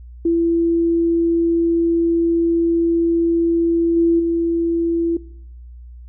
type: tone with level steps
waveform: sine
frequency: 335.6 Hz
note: E4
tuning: 31 cents sharp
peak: -13 / -11 / -15 dBFS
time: 0.25-5.17 s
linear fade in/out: 5 ms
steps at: 3.96 / 4.19 s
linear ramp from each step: 10 ms
effects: noise-tail reverb RT60 0.7 s tail -20 dB re dry + added 60 Hz sine -35 dBFS peak until 6.08 s